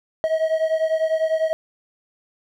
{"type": "beating tone pair", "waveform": "triangle", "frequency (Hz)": [636, 646], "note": ["D#5", "E5"], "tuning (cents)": [38, -35], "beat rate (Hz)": 10, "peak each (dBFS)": [-18, -21], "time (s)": [0.24, 1.53], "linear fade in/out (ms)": 0, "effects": []}